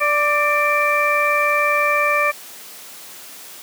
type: harmonic tone with a mistuned harmonic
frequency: 587.3 Hz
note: D5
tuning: in tune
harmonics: 1 / 2 / 3 / 4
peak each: -21 / -19 / -23 / -19 dBFS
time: 0-2.32 s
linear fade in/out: 20 ms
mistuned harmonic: 3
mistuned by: +29 cents
effects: white hiss -38 dBFS RMS until 3.62 s + high-pass 200 Hz 12 dB/octave